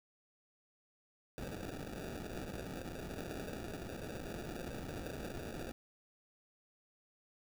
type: noise with sample-and-hold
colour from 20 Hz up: violet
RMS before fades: -44 dBFS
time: 1.38-5.72 s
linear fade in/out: 0 ms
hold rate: 1050 Hz
effects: none